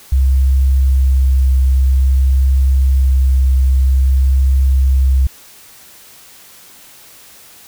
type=tone with vibrato; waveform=sine; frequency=66.1 Hz; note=C2; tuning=18 cents sharp; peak=-8 dBFS; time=0.12-5.27 s; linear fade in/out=5 ms; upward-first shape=triangle; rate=0.51 Hz; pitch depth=14 cents each way; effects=white hiss -41 dBFS RMS until 7.67 s